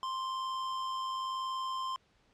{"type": "tone with amplitude modulation", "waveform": "square", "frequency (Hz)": 1046.5, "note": "C6", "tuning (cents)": 0, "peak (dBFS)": -33, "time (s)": [0.03, 1.96], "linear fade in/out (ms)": 0, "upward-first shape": "sine", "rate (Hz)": 101, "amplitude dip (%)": 30, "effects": ["pink hiss -69 dBFS RMS until 2.33 s", "low-pass 5000 Hz 12 dB/octave"]}